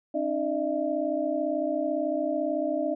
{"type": "tone cluster", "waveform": "sine", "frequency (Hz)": [272.4, 306.2, 605, 663], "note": ["C#4", "D#4", "D#5", "E5"], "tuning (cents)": [-30, -28, -49, 10], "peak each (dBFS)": [-33, -30, -29, -31], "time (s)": [0.14, 2.95], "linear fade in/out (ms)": 10, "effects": []}